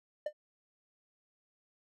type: tone with exponential decay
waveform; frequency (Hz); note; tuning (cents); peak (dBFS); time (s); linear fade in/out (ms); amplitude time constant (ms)
triangle; 601; D5; +40; -27; 0.26-0.33; 5; 15
effects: none